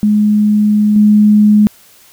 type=tone with level steps; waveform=sine; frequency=210 Hz; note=G#3; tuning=19 cents sharp; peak=-7 / -4 dBFS; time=0.03-1.67 s; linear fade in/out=0 ms; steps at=0.96 s; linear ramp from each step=2 ms; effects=white hiss -44 dBFS RMS until 2.12 s